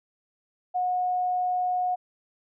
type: tone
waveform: sine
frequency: 727 Hz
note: F#5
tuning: 31 cents flat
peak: -23 dBFS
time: 0.74-1.96 s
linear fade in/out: 20 ms
effects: none